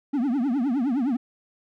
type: tone with vibrato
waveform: triangle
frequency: 259.6 Hz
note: C4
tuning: 13 cents flat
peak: -19 dBFS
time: 0.13-1.17 s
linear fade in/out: 10 ms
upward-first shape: triangle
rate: 9.7 Hz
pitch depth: 270 cents each way
effects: none